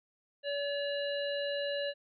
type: harmonic tone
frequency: 570 Hz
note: C#5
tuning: 48 cents sharp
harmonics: 1 / 3 / 5 / 7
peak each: -33 / -41 / -41 / -42 dBFS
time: 0.43-1.94 s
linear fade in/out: 50 ms
effects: none